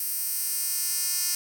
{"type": "tone with high-pass filter sweep", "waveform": "10% pulse", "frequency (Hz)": 354.9, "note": "F4", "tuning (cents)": 28, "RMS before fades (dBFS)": -28, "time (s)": [0, 1.35], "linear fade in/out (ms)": 2, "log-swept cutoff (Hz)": [11000, 6800], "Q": 1.1, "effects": []}